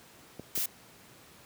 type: clicks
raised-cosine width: 2 ms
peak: -26 dBFS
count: 2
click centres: 0.396 / 0.577 s
type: noise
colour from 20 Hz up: blue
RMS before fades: -31 dBFS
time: 0.55-0.66 s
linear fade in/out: 5 ms
effects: pink hiss -55 dBFS RMS until 1.45 s + high-pass 100 Hz 12 dB/octave